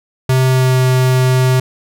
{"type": "tone with pitch glide", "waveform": "square", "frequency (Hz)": [130, 128.66], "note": ["C3", "C3"], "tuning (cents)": [-11, -29], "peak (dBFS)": -10, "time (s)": [0.29, 1.6], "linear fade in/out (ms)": 5, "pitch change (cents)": -18, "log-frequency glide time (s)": [0.47, 0.75], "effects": []}